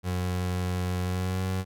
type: tone with pitch glide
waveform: 30% pulse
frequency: 90.6 to 93.74 Hz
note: F#2 to F#2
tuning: -36 to +23 cents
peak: -24 dBFS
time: 0.03-1.65 s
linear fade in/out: 50 ms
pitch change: +59 cents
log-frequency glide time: 1.03-1.45 s
effects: none